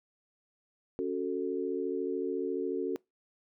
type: chord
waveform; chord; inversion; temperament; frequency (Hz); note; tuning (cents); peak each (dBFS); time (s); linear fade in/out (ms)
sine; F# minor; second; just; 277.5 / 370 / 444; C#4 / F#4 / A4; +2 / 0 / +16; -36 / -33 / -34; 0.99-2.96; 0
effects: noise-tail reverb RT60 0.2 s tail -24 dB re dry